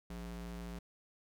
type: ring-modulated tone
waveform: square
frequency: 116.2 Hz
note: A#2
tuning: 5 cents flat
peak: -40 dBFS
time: 0.1-0.79 s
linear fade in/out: 5 ms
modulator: 61.6 Hz
effects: none